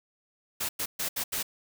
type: noise bursts at uneven times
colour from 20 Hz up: white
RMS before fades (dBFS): -31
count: 5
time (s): 0.6-0.69 / 0.79-0.86 / 0.99-1.09 / 1.16-1.24 / 1.32-1.43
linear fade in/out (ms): 10
effects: none